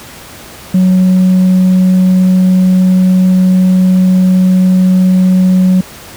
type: tone with tanh clipping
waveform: sine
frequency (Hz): 185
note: F#3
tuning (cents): 0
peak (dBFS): -5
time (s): 0.74-5.81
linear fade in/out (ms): 5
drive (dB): 1
effects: pink hiss -31 dBFS RMS until 6.16 s + high-pass 60 Hz 12 dB/octave